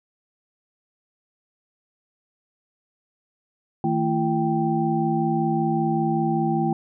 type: tone cluster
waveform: sine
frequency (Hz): 159.3 / 224.5 / 339.2 / 783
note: D#3 / A3 / E4 / G5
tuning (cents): +41 / +35 / +50 / -2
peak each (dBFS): -25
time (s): 3.84-6.73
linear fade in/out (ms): 2
effects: none